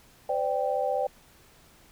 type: chord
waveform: sine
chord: C suspended second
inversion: none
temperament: equal with one note detuned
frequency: 512.2 / 587.3 / 784 Hz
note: C5 / D5 / G5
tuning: -37 / 0 / 0 cents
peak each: -29 dBFS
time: 0.29-1.07 s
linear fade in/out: 5 ms
effects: pink hiss -57 dBFS RMS until 1.91 s